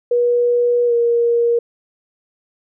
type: tone with pitch glide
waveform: sine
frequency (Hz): 482.6 to 471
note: B4 to A#4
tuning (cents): -40 to +18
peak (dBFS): -12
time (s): 0.11-1.59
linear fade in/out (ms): 5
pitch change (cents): -42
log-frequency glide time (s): 0.86-0.93
effects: none